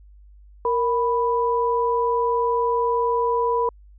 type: tone pair together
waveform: sine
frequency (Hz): 466.2 / 987.8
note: A#4 / B5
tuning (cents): 0 / 0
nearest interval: octave + minor second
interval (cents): 1300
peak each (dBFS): -21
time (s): 0.65-3.69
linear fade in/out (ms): 2
effects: added 50 Hz sine -45 dBFS peak until 3.98 s

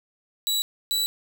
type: tone pair in turn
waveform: sawtooth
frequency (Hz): 3914 / 3944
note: B7 / B7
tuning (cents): -16 / -3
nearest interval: unison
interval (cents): 13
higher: second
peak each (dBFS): -19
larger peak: neither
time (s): 0.47-0.62 / 0.91-1.06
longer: neither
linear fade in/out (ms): 0
effects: none

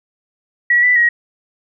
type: tone with pitch steps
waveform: sine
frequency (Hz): 1927 / 1981 / 1896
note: B6 / B6 / A#6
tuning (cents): -43 / +5 / +29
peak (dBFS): -9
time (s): 0.7-1.09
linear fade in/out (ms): 5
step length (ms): 130
effects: none

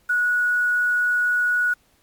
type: tone with quantisation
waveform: sine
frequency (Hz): 1463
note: F#6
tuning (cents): -20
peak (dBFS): -17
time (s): 0.09-1.74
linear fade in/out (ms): 10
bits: 7
effects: pink hiss -61 dBFS RMS until 2.02 s + MP3 96 kbps

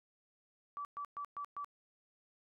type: tone bursts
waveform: sine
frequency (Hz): 1154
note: D6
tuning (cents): -31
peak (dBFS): -39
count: 5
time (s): 0.77-1.645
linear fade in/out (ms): 0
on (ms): 79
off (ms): 120
effects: none

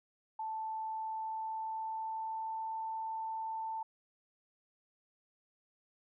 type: tone with pitch glide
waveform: sine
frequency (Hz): 880 to 888.7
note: A5 to A5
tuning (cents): 0 to +17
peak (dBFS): -36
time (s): 0.39-3.83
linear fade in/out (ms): 5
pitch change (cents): +17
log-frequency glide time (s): 0.84-2.76
effects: none

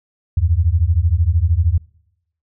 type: beating tone pair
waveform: sine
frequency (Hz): 77.78 / 90.78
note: D#2 / F#2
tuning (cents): 0 / -32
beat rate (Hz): 13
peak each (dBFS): -15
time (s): 0.37-1.78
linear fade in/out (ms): 5
effects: noise-tail reverb RT60 0.8 s tail -23 dB re dry

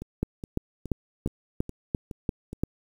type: two click trains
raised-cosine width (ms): 3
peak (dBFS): -23 / -12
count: 7 / 8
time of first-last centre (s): 0.02-2.53 / 0.23-2.635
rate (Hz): 2.39 / 2.91
effects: 8-bit

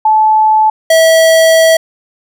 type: tone pair in turn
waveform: sine / square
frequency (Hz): 867 / 649.5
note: A5 / E5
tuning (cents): -26 / -26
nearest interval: perfect fourth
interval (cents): 500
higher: first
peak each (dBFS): -5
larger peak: neither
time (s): 0.05-0.7 / 0.9-1.77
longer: second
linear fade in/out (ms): 5
effects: none

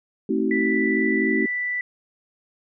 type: chord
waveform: sine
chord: A diminished seventh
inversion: none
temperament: just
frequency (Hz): 220 / 264 / 316.8 / 380.2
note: A3 / C4 / Eb4 / Gb4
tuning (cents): 0 / +16 / +31 / +47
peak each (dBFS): -25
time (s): 0.29-1.46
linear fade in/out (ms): 5
type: tone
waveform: sine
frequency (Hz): 1975.5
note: B6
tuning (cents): 0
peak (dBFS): -23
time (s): 0.51-1.81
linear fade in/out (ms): 2
effects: none

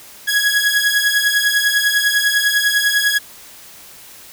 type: beating tone pair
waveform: sawtooth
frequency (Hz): 1661.2 / 1671.2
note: G#6 / G#6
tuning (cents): 0 / +10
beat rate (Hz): 10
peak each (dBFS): -13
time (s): 0.27-3.19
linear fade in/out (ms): 20
effects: white hiss -40 dBFS RMS until 4.32 s

